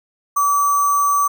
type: tone with sample-and-hold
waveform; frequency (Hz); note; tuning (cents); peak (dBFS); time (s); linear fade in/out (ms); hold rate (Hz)
sine; 1147; D6; -41; -13; 0.36-1.28; 10; 7350
effects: none